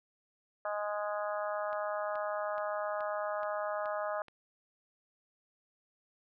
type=harmonic tone; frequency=207.7 Hz; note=G#3; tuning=in tune; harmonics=3 / 4 / 5 / 6 / 7 / 8; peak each=-35 / -41 / -43 / -40 / -46 / -47 dBFS; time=0.65-4.22 s; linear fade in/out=2 ms
type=click train; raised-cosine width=0.3 ms; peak=-36 dBFS; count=7; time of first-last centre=1.73-4.283 s; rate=2.35 Hz
effects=none